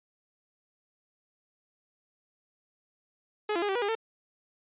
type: tone with pitch steps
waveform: sawtooth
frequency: 422.3 / 341.9 / 411 / 386.4 / 483.9 / 406 / 448.9 Hz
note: G#4 / F4 / G#4 / G4 / B4 / G#4 / A4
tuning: +29 / -37 / -18 / -25 / -35 / -39 / +35 cents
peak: -23 dBFS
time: 3.49-3.952 s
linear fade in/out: 5 ms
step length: 66 ms
effects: resampled to 8000 Hz